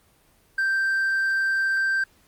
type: tone with hard clipping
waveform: sine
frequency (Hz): 1568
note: G6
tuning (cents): 0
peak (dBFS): -21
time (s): 0.58-2.04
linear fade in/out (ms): 5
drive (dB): 2
effects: pink hiss -60 dBFS RMS until 2.27 s + Opus 24 kbps